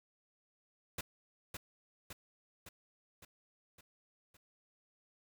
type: noise with echo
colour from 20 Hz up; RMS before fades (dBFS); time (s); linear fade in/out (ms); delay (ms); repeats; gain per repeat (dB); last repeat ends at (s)
pink; -40; 0.98-1.01; 5; 560; 6; -4; 4.37
effects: none